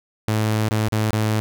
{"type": "tone with dropouts", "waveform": "sawtooth", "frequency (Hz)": 108.4, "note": "A2", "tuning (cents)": -25, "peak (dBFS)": -14, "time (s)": [0.28, 1.4], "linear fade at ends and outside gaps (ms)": 0, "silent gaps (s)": [[0.688, 0.71], [0.884, 0.923], [1.106, 1.13]], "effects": []}